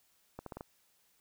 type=accelerating click train; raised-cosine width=1 ms; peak=-28 dBFS; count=5; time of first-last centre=0.39-0.609 s; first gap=73 ms; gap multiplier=0.81; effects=white hiss -71 dBFS RMS until 1.2 s